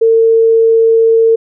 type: tone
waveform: sine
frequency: 452.6 Hz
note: A4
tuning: 49 cents sharp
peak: -5 dBFS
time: 0.01-1.36 s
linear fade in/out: 10 ms
effects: none